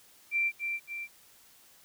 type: tone with echo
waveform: sine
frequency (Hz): 2354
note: D7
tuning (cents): +3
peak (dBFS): -25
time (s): 0.31-0.52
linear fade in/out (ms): 50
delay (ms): 280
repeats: 2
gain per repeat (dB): -5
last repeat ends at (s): 1.08
effects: white hiss -59 dBFS RMS until 1.84 s